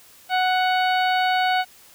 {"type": "harmonic tone with a mistuned harmonic", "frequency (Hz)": 740, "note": "F#5", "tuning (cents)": 0, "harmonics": [1, 2, 3, 4, 5, 6], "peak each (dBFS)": [-19, -25, -29, -31, -33, -35], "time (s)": [0.29, 1.65], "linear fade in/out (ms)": 50, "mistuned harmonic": 5, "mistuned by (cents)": 33, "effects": ["white hiss -50 dBFS RMS until 1.94 s"]}